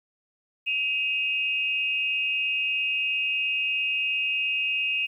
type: tone pair together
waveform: sine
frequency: 2537 / 2794 Hz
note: D#7 / F7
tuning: +33 / 0 cents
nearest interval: major second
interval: 167 cents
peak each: -25 / -28 dBFS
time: 0.66-5.07 s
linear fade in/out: 20 ms
effects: 10-bit